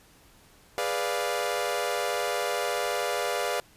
sawtooth chord, G# diminished seventh, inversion none, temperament equal, 415.3 / 493.9 / 587.3 / 698.5 Hz, G#4 / B4 / D5 / F5, 0 / 0 / 0 / 0 cents, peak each -30 / -28 / -28 / -28 dBFS, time 0.78-3.6 s, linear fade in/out 0 ms, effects pink hiss -57 dBFS RMS until 3.76 s + resampled to 32000 Hz

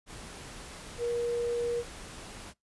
sine tone in noise, 475.5 Hz, A#4, 34 cents sharp, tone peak -28 dBFS, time 0.98-1.84 s, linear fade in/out 50 ms, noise pink, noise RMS -45 dBFS, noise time 0.06-2.54 s, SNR +14 dB, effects noise-tail reverb RT60 0.2 s tail -25 dB re dry + resampled to 24000 Hz

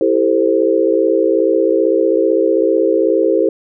sine chord, A minor seventh, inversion second, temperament equal with one note detuned, 329.6 / 392 / 447.9 / 523.3 Hz, E4 / G4 / A4 / C5, 0 / 0 / +31 / 0 cents, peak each -16 dBFS, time 0.01-3.49 s, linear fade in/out 2 ms, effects none

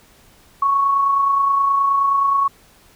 sine tone with amplitude modulation, 1108.7 Hz, C#6, in tune, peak -12 dBFS, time 0.62-2.48 s, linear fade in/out 5 ms, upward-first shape sine, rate 29.5 Hz, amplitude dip 35%, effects pink hiss -51 dBFS RMS until 2.95 s

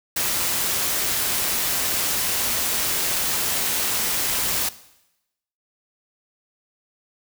white noise with amplitude modulation, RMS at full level -22 dBFS, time 0.16-4.69 s, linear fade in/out 5 ms, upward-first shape sine, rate 176 Hz, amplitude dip 25%, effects noise-tail reverb RT60 0.9 s tail -17 dB re dry

